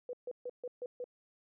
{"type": "tone bursts", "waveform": "sine", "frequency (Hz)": 493.9, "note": "B4", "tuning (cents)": 0, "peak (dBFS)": -37, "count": 6, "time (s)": [0.09, 1.042], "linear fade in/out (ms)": 2, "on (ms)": 42, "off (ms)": 140, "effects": []}